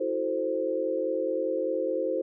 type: chord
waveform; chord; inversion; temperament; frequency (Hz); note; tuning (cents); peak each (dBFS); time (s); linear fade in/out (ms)
sine; F# half-diminished seventh; third; equal with one note detuned; 325.1 / 370 / 440 / 523.3; E4 / F#4 / A4 / C5; -24 / 0 / 0 / 0; -33 / -33 / -33 / -28; 0-2.22; 10
effects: none